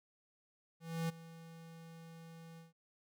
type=tone with ADSR envelope; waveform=square; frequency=164.81 Hz; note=E3; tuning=in tune; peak=-34 dBFS; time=0.8-2.73 s; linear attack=290 ms; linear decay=15 ms; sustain=-18 dB; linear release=150 ms; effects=none